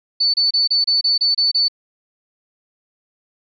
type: tone bursts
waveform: sine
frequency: 4493 Hz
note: C#8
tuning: 23 cents sharp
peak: -13 dBFS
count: 9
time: 0.2-1.684 s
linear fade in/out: 10 ms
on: 140 ms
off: 28 ms
effects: none